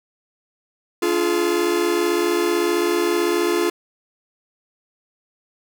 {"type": "tone cluster", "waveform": "45% pulse", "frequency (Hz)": [291.3, 346.8, 425.1], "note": ["D4", "F4", "G#4"], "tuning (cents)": [-14, -12, 40], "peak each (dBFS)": [-28, -19, -23], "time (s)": [1.02, 3.7], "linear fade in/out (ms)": 5, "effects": []}